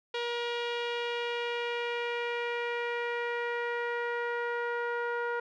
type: tone with low-pass filter sweep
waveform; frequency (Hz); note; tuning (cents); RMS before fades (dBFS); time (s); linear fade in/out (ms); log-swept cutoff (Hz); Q
sawtooth; 476; A#4; +36; -33; 0.14-5.4; 5; 3400 to 1500; 2.4
effects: none